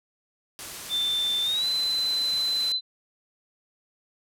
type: noise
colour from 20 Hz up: white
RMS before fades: -37 dBFS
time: 0.59-2.72 s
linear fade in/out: 0 ms
type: tone with pitch glide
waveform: sine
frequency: 3555 to 4037 Hz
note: A7 to B7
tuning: +17 to +37 cents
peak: -23 dBFS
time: 0.89-2.81 s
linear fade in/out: 50 ms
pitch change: +220 cents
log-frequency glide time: 1.43-1.67 s
effects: low-pass 12000 Hz 12 dB/octave